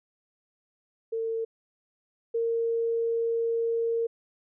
sine tone pair in turn, 452.2 / 460.6 Hz, A4 / A#4, +47 / -21 cents, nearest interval unison, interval 32 cents, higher second, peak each -27 / -24 dBFS, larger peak second, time 1.12-1.45 / 2.34-4.07 s, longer second, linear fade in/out 10 ms, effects none

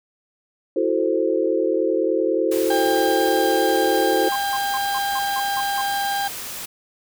sine chord, F# half-diminished seventh, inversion third, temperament equal, 329.6 / 370 / 440 / 523.3 Hz, E4 / F#4 / A4 / C5, 0 / 0 / 0 / 0 cents, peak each -23 dBFS, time 0.76-4.29 s, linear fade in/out 5 ms
white noise, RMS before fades -32 dBFS, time 2.51-6.66 s, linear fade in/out 10 ms
harmonic tone, 799 Hz, G5, 33 cents sharp, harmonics 1 / 2 / 4 / 5 / 6, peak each -22 / -28 / -34 / -36 / -38 dBFS, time 2.7-6.28 s, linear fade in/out 5 ms
sine tone bursts, 1052 Hz, C6, 9 cents sharp, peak -26 dBFS, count 8, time 4.32-5.814 s, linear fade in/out 2 ms, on 38 ms, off 170 ms
effects none

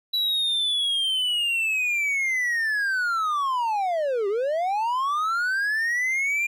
triangle linear two-way sweep, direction down then up, 3949 to 384.9 to 2411 Hz, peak -20 dBFS, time 0.13-6.47 s, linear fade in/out 10 ms, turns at 4.28 s, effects none

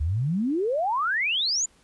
sine exponential sweep, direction up, 69.3 to 7240 Hz, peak -22 dBFS, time 0-1.66 s, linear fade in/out 10 ms, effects pink hiss -60 dBFS RMS until 1.83 s + resampled to 24000 Hz

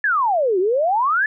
sine exponential two-way sweep, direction down then up, 1766 to 352.7 to 1766 Hz, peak -15 dBFS, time 0.04-1.26 s, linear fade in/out 2 ms, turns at 0.59 s, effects none

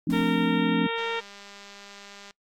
sine chord, D minor seventh, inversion first, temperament equal, 174.61 / 220 / 261.6 / 293.7 Hz, F3 / A3 / C4 / D4, 0 / 0 / 0 / 0 cents, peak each -27 dBFS, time 0.07-0.87 s, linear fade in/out 5 ms
pink noise with exponential decay, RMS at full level -41 dBFS, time 0.1-1.16 s, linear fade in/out 0 ms, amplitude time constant 230 ms
harmonic tone, 460 Hz, A#4, 23 cents flat, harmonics 1 / 2 / 3 / 4 / 5 / 6 / 7 / 8, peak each -30 / -33 / -35 / -36 / -37 / -38 / -38 / -39 dBFS, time 0.12-1.21 s, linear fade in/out 20 ms
click train, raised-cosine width 0.2 ms, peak -28 dBFS, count 268, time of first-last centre 0.98-2.308 s, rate 201 Hz
effects noise-tail reverb RT60 0.1 s tail -24 dB re dry + AAC 64 kbps

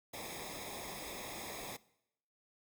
pink noise with comb filter, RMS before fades -45 dBFS, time 0.13-1.77 s, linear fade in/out 10 ms, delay 0.68 ms, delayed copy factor -0.8, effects noise-tail reverb RT60 0.8 s tail -21 dB re dry

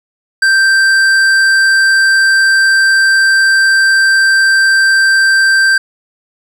sine tone with hard clipping, 1568 Hz, G6, in tune, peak -8 dBFS, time 0.42-5.78 s, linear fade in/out 5 ms, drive 10 dB, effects none

